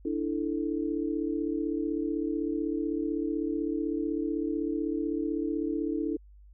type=chord; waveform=sine; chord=D suspended second; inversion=none; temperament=equal; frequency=293.7 / 329.6 / 440 Hz; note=D4 / E4 / A4; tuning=0 / 0 / 0 cents; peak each=-31 / -31 / -35 dBFS; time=0.05-6.17 s; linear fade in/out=5 ms; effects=added 50 Hz sine -50 dBFS peak until 6.53 s